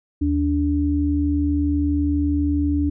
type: tone pair together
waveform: sine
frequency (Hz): 77.78 / 290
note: D#2 / D4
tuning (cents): 0 / -22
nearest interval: octave + major seventh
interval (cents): 2278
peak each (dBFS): -21 / -19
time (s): 0.21-2.9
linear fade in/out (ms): 10
effects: none